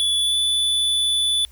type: tone with pitch glide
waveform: square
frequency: 3434 to 3476 Hz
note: A7 to A7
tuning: -43 to -22 cents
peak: -18 dBFS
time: 0-1.45 s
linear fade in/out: 0 ms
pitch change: +21 cents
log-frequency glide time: 0.17-0.36 s
effects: added 60 Hz sine -45 dBFS peak until 1.51 s + white hiss -55 dBFS RMS until 1.51 s